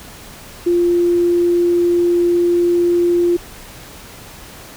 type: tone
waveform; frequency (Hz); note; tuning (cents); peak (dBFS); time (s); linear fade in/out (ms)
sine; 348; F4; -6; -11; 0.66-3.37; 10
effects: pink hiss -37 dBFS RMS until 4.76 s